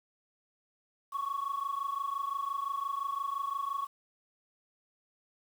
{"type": "tone pair together", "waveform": "sine", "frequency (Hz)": [1102, 1127.8], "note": ["C#6", "C#6"], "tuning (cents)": [-11, 30], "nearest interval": "unison", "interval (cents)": 41, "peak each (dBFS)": [-33, -34], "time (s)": [1.12, 3.87], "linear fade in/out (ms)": 20, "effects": ["tanh soft clip ceiling -27 dBFS", "9-bit"]}